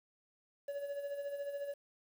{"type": "tone with tremolo", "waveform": "triangle", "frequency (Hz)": 567, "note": "C#5", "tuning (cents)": 39, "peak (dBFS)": -34, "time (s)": [0.68, 1.74], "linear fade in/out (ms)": 5, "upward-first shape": "sine", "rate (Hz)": 14, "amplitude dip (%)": 55, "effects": ["10-bit"]}